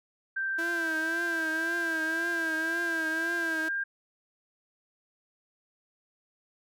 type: tone with pitch glide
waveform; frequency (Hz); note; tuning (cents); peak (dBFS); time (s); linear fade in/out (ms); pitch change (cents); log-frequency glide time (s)
sine; 1568 to 1599.1; G6 to G6; 0 to +34; -28; 0.36-3.84; 10; +34; 0.67-2.29
type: tone with vibrato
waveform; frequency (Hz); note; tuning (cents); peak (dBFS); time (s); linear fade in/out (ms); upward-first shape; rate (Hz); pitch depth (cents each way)
sawtooth; 329.6; E4; 0; -30; 0.58-3.69; 10; triangle; 1.9; 80
effects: none